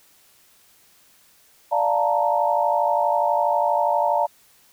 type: chord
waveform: sine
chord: Bb major seventh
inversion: first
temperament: equal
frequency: 587.3 / 698.5 / 880 / 932.3 Hz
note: D5 / F5 / A5 / Bb5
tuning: 0 / 0 / 0 / 0 cents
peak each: -23 dBFS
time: 1.71-4.27 s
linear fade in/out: 20 ms
effects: white hiss -56 dBFS RMS until 4.72 s